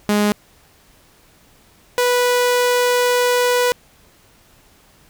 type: tone pair in turn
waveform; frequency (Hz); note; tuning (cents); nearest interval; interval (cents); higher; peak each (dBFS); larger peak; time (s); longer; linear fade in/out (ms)
sawtooth; 207.7 / 491.7; G#3 / B4; 0 / -8; octave + minor third; 1492; second; -10; neither; 0.09-0.32 / 1.98-3.72; second; 0
effects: pink hiss -52 dBFS RMS until 5.09 s